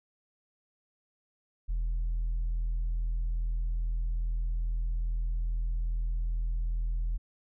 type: tone with tanh clipping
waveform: sine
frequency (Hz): 41.2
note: E1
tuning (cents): 0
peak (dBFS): -28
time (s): 1.68-7.18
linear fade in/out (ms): 20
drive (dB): 1
effects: none